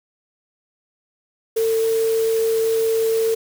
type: tone in noise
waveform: sine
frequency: 449.4 Hz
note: A4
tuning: 37 cents sharp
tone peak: -16 dBFS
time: 1.56-3.35 s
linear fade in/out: 10 ms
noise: white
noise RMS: -33 dBFS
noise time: 1.56-3.35 s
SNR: +14 dB
effects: none